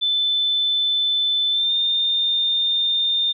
sine tone with pitch glide, 3520 to 3621 Hz, A7 to A7, 0 to +49 cents, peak -17 dBFS, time 0.01-3.33 s, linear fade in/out 20 ms, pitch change +49 cents, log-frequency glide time 1.51-1.72 s, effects none

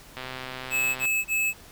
click train, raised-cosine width 0.3 ms, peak -19 dBFS, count 115, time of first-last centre 0.17-1.054 s, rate 129 Hz
square tone bursts, 2597 Hz, E7, 26 cents flat, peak -23 dBFS, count 3, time 0.7-1.536 s, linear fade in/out 50 ms, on 260 ms, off 28 ms
effects pink hiss -49 dBFS RMS until 1.71 s

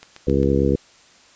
click train, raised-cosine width 0.2 ms, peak -21 dBFS, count 4, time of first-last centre 0.03-0.431 s, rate 7.48 Hz
harmonic tone, 68.7 Hz, C#2, 15 cents flat, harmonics 1 / 2 / 3 / 4 / 5 / 6 / 7, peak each -23 / -23 / -23 / -23 / -23 / -23 / -23 dBFS, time 0.27-0.76 s, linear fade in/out 5 ms
effects white hiss -51 dBFS RMS until 1.35 s + resampled to 16000 Hz

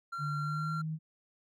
triangle tone, 1373 Hz, F6, 30 cents flat, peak -34 dBFS, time 0.12-0.82 s, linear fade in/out 10 ms
sine tone with pitch glide, 147.1 to 157.66 Hz, D3 to D#3, +3 to +23 cents, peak -33 dBFS, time 0.18-0.99 s, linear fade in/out 50 ms, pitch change +120 cents, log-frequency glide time 0.4-0.73 s
effects none

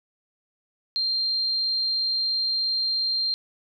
sine tone, 4179 Hz, C8, 3 cents flat, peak -22 dBFS, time 0.96-3.34 s, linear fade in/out 0 ms, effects none

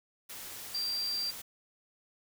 sine tone in noise, 4717 Hz, D8, 7 cents sharp, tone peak -31 dBFS, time 0.74-1.31 s, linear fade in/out 10 ms, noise white, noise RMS -44 dBFS, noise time 0.29-1.42 s, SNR +10 dB, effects none

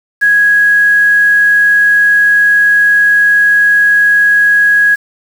sine tone with quantisation, 1661.2 Hz, G#6, in tune, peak -5 dBFS, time 0.21-4.96 s, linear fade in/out 20 ms, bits 5, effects none

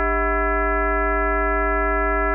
sine tone with frequency modulation, 642 Hz, E5, 46 cents flat, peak -17 dBFS, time 0-2.34 s, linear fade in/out 0 ms, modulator 346 Hz, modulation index 3.3, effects none

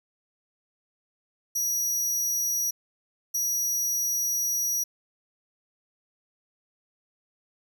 sawtooth tone bursts at uneven times, 5790 Hz, F#8, 38 cents flat, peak -22 dBFS, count 2, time 1.55-2.71 / 3.34-4.84 s, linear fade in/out 10 ms, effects none

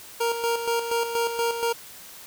25% pulse tone with tremolo, 466.2 Hz, A#4, in tune, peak -18 dBFS, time 0.2-1.73 s, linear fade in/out 10 ms, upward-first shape square, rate 4.2 Hz, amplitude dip 55%, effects white hiss -44 dBFS RMS until 2.26 s

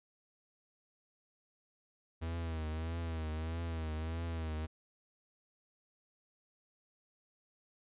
45% pulse tone with vibrato, 80.9 Hz, E2, 32 cents flat, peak -36 dBFS, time 2.21-4.67 s, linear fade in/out 20 ms, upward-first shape triangle, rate 1.6 Hz, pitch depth 75 cents each way, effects resampled to 8000 Hz

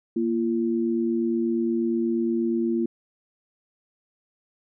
sine tone pair together, 233.3 / 341.7 Hz, A#3 / F4, +2 / -38 cents, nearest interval perfect fifth, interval 660 cents, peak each -24 dBFS, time 0.16-2.86 s, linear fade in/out 5 ms, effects none

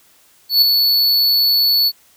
square tone with ADSR envelope, 4435 Hz, C#8, in tune, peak -7 dBFS, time 0.49-1.92 s, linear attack 130 ms, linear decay 3 ms, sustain -5 dB, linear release 49 ms, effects white hiss -52 dBFS RMS until 2.16 s

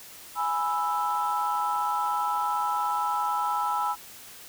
sine chord, E major, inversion first, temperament equal, 830.6 / 987.8 / 1318.5 Hz, G#5 / B5 / E6, 0 / 0 / 0 cents, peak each -28 dBFS, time 0.35-3.96 s, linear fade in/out 50 ms, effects tanh soft clip ceiling -17 dBFS + white hiss -46 dBFS RMS until 4.48 s

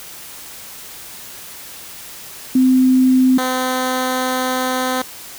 sine / 10% pulse tone pair in turn, 257.9 / 256.3 Hz, C4 / C4, -25 / -36 cents, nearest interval unison, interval 11 cents, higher first, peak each -9 dBFS, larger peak neither, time 2.55-3.38 / 3.38-5.02 s, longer second, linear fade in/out 5 ms, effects white hiss -35 dBFS RMS until 5.38 s

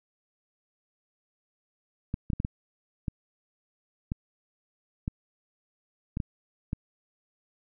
clicks, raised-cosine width 5 ms, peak -17 dBFS, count 11, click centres 2.141 / 2.302 / 2.333 / 2.401 / 2.449 / 3.082 / 4.119 / 5.079 / 6.171 / 6.202 / 6.731 s, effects none

